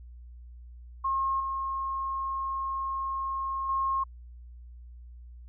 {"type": "tone with level steps", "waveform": "sine", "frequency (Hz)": 1076, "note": "C6", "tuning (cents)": 48, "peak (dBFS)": [-25, -29, -25], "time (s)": [1.04, 4.04], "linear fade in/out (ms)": 10, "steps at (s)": [1.4, 3.69], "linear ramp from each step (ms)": 2, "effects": ["added 60 Hz sine -44 dBFS peak until 5.48 s"]}